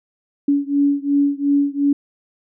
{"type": "beating tone pair", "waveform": "sine", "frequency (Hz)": [282.6, 285.4], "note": ["C#4", "D4"], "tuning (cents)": [34, -49], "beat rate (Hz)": 2.8, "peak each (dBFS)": [-17, -18], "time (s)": [0.48, 1.93], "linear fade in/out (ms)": 5, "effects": []}